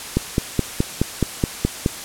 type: click train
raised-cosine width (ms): 3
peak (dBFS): -3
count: 9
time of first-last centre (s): 0.17-1.861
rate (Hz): 4.73
effects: white hiss -32 dBFS RMS until 2.04 s + low-pass 11000 Hz 12 dB/octave